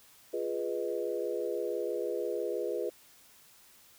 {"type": "chord", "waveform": "sine", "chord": "F half-diminished seventh", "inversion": "none", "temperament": "equal", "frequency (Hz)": [349.2, 415.3, 493.9, 622.3], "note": ["F4", "Ab4", "Cb5", "Eb5"], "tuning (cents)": [0, 0, 0, 0], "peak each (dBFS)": [-37, -35, -35, -40], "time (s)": [0.33, 2.9], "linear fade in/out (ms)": 10, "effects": ["white hiss -59 dBFS RMS until 3.98 s"]}